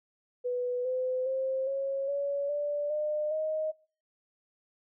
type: tone with pitch steps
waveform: sine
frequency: 493.9 / 510.7 / 528.1 / 546.1 / 564.7 / 584 / 603.9 / 624.4 Hz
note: B4 / C5 / C5 / C#5 / C#5 / D5 / D5 / D#5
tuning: 0 / -42 / +16 / -26 / +32 / -10 / +48 / +6 cents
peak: -28 dBFS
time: 0.44-3.72 s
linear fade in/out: 20 ms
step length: 410 ms
effects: noise-tail reverb RT60 0.4 s tail -23 dB re dry

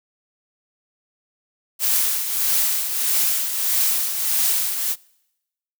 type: noise with tremolo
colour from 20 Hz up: blue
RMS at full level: -18 dBFS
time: 1.79-4.96 s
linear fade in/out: 50 ms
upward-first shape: triangle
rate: 1.6 Hz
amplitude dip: 60%
effects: noise-tail reverb RT60 0.9 s tail -25 dB re dry

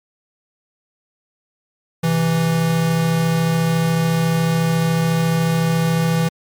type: tone pair together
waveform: square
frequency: 130.81 / 164.81 Hz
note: C3 / E3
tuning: 0 / 0 cents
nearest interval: major third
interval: 400 cents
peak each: -24 / -16 dBFS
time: 2.03-6.29 s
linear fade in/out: 10 ms
effects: MP3 96 kbps

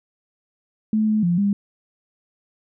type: tone with pitch steps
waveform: sine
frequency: 216.4 / 214.8 / 173.7 / 201.5 Hz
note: A3 / A3 / F3 / G3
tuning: -29 / -41 / -9 / +48 cents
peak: -16 dBFS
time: 0.93-1.53 s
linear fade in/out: 2 ms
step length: 150 ms
effects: none

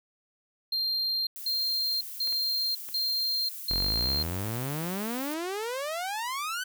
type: tone bursts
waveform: triangle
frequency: 4186 Hz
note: C8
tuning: in tune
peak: -25 dBFS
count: 5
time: 0.72-4.23 s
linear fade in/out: 5 ms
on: 550 ms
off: 190 ms
type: noise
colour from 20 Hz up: violet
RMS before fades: -40 dBFS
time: 1.36-5.34 s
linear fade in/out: 0 ms
type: clicks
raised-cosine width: 0.3 ms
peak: -30 dBFS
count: 5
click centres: 2.274 / 2.326 / 2.888 / 4.468 / 4.561 s
type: exponential sweep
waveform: sawtooth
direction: up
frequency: 41.2 to 1546 Hz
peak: -27 dBFS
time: 3.7-6.64 s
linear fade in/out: 10 ms
effects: none

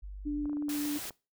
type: tone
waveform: sine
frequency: 49 Hz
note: G1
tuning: in tune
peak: -39 dBFS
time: 0.02-0.48 s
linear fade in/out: 20 ms
type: tone with vibrato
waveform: sine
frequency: 293.7 Hz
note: D4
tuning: in tune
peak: -30 dBFS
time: 0.25-0.99 s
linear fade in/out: 20 ms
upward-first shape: triangle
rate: 8.6 Hz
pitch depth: 11 cents each way
type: clicks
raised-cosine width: 1 ms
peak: -35 dBFS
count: 12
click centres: 0.456 / 0.496 / 0.531 / 0.57 / 0.624 / 0.684 / 0.75 / 0.854 / 0.958 / 0.991 / 1.055 / 1.107 s
type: noise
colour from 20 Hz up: white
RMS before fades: -40 dBFS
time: 0.69-1.1 s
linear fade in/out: 2 ms
effects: noise-tail reverb RT60 0.3 s tail -23 dB re dry

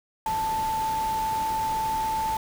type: tone in noise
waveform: sine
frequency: 881 Hz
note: A5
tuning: 2 cents sharp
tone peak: -24 dBFS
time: 0.26-2.37 s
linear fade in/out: 2 ms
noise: pink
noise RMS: -37 dBFS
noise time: 0.26-2.37 s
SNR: +10 dB
effects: none

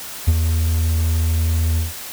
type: tone with ADSR envelope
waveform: triangle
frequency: 81.4 Hz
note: E2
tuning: 21 cents flat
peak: -6 dBFS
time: 0.27-1.93 s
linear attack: 14 ms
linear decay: 45 ms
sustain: -7 dB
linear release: 150 ms
effects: white hiss -32 dBFS RMS until 2.12 s

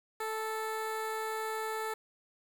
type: tone with notch filter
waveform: 15% pulse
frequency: 438.9 Hz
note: A4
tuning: 4 cents flat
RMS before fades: -36 dBFS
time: 0.2-1.94 s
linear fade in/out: 5 ms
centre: 5300 Hz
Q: 1.3
effects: 9-bit

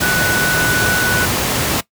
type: tone in noise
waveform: sine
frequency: 1483 Hz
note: F#6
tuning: 4 cents sharp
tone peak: -15 dBFS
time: 0.02-1.26 s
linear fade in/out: 10 ms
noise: pink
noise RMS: -17 dBFS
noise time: 0-1.81 s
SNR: -1 dB
effects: noise-tail reverb RT60 0.1 s tail -18 dB re dry + high-pass 80 Hz 12 dB/octave

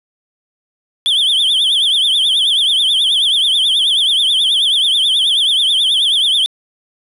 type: tone with vibrato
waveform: triangle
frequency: 3322 Hz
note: G#7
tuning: in tune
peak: -9 dBFS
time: 1.06-6.46 s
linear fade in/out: 0 ms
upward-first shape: triangle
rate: 9.3 Hz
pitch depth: 180 cents each way
effects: resampled to 32000 Hz + 7-bit

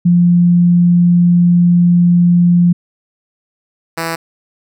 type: tone pair in turn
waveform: sine / 5% pulse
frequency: 174.61 / 164.81 Hz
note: F3 / E3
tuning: 0 / 0 cents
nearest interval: minor second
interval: 100 cents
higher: first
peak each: -6 dBFS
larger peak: neither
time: 0.05-2.73 / 3.97-4.16 s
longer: first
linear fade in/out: 10 ms
effects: none

